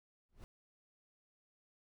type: noise with exponential growth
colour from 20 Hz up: brown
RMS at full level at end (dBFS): -44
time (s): 0.29-0.44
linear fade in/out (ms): 0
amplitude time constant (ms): 31
effects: none